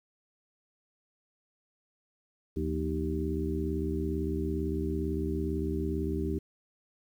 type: harmonic tone with a mistuned harmonic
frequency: 77.78 Hz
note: D#2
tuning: in tune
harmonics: 1 / 2 / 3 / 4 / 5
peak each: -33 / -37 / -37 / -35 / -35 dBFS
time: 2.56-6.39 s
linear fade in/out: 10 ms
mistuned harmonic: 2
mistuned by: +120 cents
effects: 10-bit